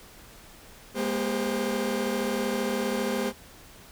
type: tone cluster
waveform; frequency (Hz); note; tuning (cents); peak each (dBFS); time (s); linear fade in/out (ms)
40% pulse; 207.1 / 239.9 / 399.1 / 521; G#3 / A#3 / G4 / C5; -5 / +50 / +31 / -7; -31; 0.94-3.33; 50
effects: pink hiss -50 dBFS RMS until 3.91 s